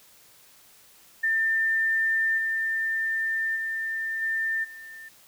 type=tone with level steps; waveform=sine; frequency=1795 Hz; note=A6; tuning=34 cents sharp; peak=-21 / -24 / -27 / -24 / -40 dBFS; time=1.23-5.09 s; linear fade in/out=10 ms; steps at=2.37 / 3.55 / 4.21 / 4.63 s; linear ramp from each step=20 ms; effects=white hiss -55 dBFS RMS until 5.27 s